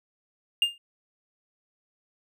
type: tone with exponential decay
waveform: triangle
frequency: 2812 Hz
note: F7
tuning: 11 cents sharp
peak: -14 dBFS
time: 0.62-0.78 s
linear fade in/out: 2 ms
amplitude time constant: 33 ms
effects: none